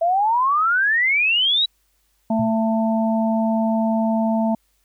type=exponential sweep; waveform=sine; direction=up; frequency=655 to 3951 Hz; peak=-15 dBFS; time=0.01-1.66 s; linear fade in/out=10 ms
type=harmonic tone; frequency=222.9 Hz; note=A3; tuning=23 cents sharp; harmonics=1 / 3 / 4; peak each=-18 / -23 / -27 dBFS; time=2.3-4.55 s; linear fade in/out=5 ms
type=tone with exponential decay; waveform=sine; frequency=121.6 Hz; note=B2; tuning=26 cents flat; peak=-21 dBFS; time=2.39-2.6 s; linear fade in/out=5 ms; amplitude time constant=45 ms
effects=added 50 Hz sine -66 dBFS peak until 4.84 s + white hiss -66 dBFS RMS until 4.84 s